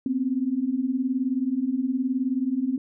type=beating tone pair; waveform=sine; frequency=246.2 / 265.2 Hz; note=B3 / C4; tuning=-5 / +23 cents; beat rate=19 Hz; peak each=-27 / -24 dBFS; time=0.06-2.78 s; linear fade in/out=2 ms; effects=none